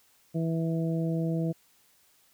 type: harmonic tone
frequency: 163.9 Hz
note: E3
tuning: 10 cents flat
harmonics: 1 / 2 / 3 / 4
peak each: -27 / -33 / -37 / -39 dBFS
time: 0.34-1.53 s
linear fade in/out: 20 ms
effects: white hiss -64 dBFS RMS until 2.33 s